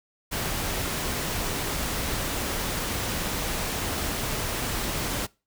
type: noise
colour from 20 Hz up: pink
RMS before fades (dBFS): -29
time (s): 0.31-5.27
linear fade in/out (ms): 20
effects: noise-tail reverb RT60 0.3 s tail -24 dB re dry